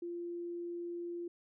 sine tone, 345.7 Hz, F4, 18 cents flat, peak -38 dBFS, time 0.02-1.28 s, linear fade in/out 5 ms, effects none

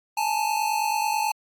square tone pair together, 842 / 891.2 Hz, G#5 / A5, +24 / +22 cents, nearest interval minor second, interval 98 cents, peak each -26 dBFS, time 0.17-1.32 s, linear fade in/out 5 ms, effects AAC 64 kbps

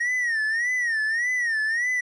triangle tone with vibrato, 1864.7 Hz, A#6, in tune, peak -20 dBFS, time 0-2.01 s, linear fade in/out 10 ms, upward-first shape sine, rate 1.7 Hz, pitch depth 130 cents each way, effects resampled to 22050 Hz + 10-bit

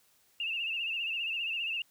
sine tone with vibrato, 2720 Hz, F7, 46 cents flat, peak -31 dBFS, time 0.4-1.82 s, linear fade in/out 2 ms, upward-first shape sine, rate 15 Hz, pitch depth 81 cents each way, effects white hiss -67 dBFS RMS until 1.9 s

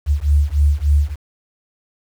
sine beating tone pair, 71.1 / 74.5 Hz, C#2 / D2, +45 / +25 cents, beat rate 3.4 Hz, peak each -15 dBFS, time 0.06-1.16 s, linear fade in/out 50 ms, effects 7-bit

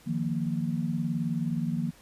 sine chord, Eb suspended second, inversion none, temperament equal, 155.56 / 174.61 / 233.1 Hz, Eb3 / F3 / Bb3, 0 / 0 / 0 cents, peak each -31 dBFS, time 0.06-1.91 s, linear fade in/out 20 ms, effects pink hiss -56 dBFS RMS until 2.01 s + resampled to 32000 Hz

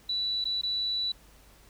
sine tone with dropouts, 3951 Hz, B7, in tune, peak -27 dBFS, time 0.09-1.12 s, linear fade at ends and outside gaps 5 ms, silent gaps 0.443-0.453 / 0.614-0.633 s, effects added 50 Hz sine -57 dBFS peak until 1.69 s + pink hiss -58 dBFS RMS until 1.69 s

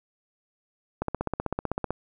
click train, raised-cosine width 1 ms, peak -13 dBFS, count 15, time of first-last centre 1.02-1.906 s, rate 15.8 Hz, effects none

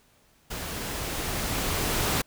pink noise with level ramp, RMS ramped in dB -35 to -25 dBFS, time 0.5-2.22 s, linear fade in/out 10 ms, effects pink hiss -62 dBFS RMS until 2.26 s

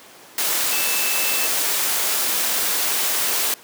sine tone in noise, 2637 Hz, E7, in tune, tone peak -27 dBFS, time 0.72-1.47 s, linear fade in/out 2 ms, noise white, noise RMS -21 dBFS, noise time 0.38-3.54 s, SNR -9 dB, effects pink hiss -44 dBFS RMS until 3.63 s + high-pass 300 Hz 12 dB/octave

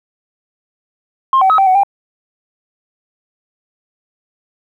sine tone with pitch steps, 1062 / 763 / 1278 / 777 / 747 / 796 Hz, C6 / G5 / D#6 / G5 / F#5 / G5, +25 / -47 / +46 / -16 / +16 / +26 cents, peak -6 dBFS, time 1.33-1.834 s, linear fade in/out 2 ms, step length 84 ms, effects tanh soft clip ceiling -4 dBFS + 8-bit

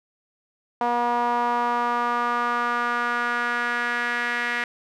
sawtooth tone with band-pass filter sweep, 240 Hz, B3, 49 cents flat, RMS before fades -24 dBFS, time 0.81-4.64 s, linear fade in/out 2 ms, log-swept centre 860 to 1900 Hz, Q 3.4, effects none

